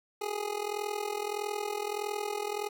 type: tone with amplitude modulation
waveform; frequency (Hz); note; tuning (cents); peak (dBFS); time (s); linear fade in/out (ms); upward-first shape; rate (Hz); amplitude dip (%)
25% pulse; 415.3; G#4; 0; -25; 0.21-2.69; 10; sine; 41.6; 80
effects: 11-bit